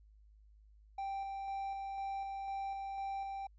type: tone with tremolo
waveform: triangle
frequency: 784 Hz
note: G5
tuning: in tune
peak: -35 dBFS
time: 0.98-3.47 s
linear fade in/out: 5 ms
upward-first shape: square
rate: 2 Hz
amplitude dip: 25%
effects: added 52 Hz sine -59 dBFS peak until 3.58 s + resampled to 16000 Hz